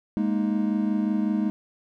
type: chord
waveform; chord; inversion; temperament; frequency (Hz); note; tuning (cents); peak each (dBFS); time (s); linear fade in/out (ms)
triangle; Ab suspended second; none; equal; 207.7 / 233.1 / 311.1; Ab3 / Bb3 / Eb4; 0 / 0 / 0; -22 / -26 / -26; 0.17-1.5; 0
effects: none